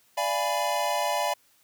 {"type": "chord", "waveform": "square", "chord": "D diminished seventh", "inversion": "none", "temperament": "equal with one note detuned", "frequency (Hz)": [587.3, 688, 830.6, 987.8], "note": ["D5", "F5", "Ab5", "Cb6"], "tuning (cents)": [0, -26, 0, 0], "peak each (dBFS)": -31, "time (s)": [0.17, 1.34], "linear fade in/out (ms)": 10, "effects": ["white hiss -63 dBFS RMS until 1.63 s", "high-pass 60 Hz 12 dB/octave"]}